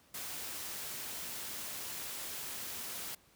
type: noise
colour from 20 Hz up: white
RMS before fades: -42 dBFS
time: 0.14-3.15 s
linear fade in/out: 5 ms
effects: pink hiss -65 dBFS RMS until 3.35 s + high-pass 60 Hz 12 dB/octave